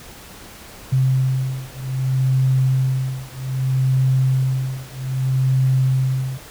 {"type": "beating tone pair", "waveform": "sine", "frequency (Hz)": [130.81, 131.44], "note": ["C3", "C3"], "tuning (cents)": [0, 8], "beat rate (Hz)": 0.63, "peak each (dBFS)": -19, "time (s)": [0.92, 6.38], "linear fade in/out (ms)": 10, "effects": ["pink hiss -40 dBFS RMS until 6.5 s"]}